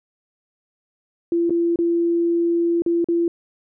sine tone with dropouts, 340 Hz, F4, 46 cents flat, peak -16 dBFS, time 1.32-3.28 s, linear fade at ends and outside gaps 2 ms, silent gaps 1.496-1.505 / 1.759-1.788 / 2.821-2.862 / 3.044-3.086 s, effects none

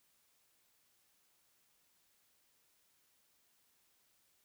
silence, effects white hiss -74 dBFS RMS until 4.44 s

